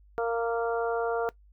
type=harmonic tone with a mistuned harmonic; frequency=231.5 Hz; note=A#3; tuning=12 cents flat; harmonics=2 / 3 / 4 / 5 / 6; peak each=-27 / -32 / -38 / -39 / -36 dBFS; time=0.18-1.29 s; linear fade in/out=0 ms; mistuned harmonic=5; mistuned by=+16 cents; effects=noise-tail reverb RT60 0.1 s tail -20 dB re dry + added 50 Hz sine -54 dBFS peak until 1.52 s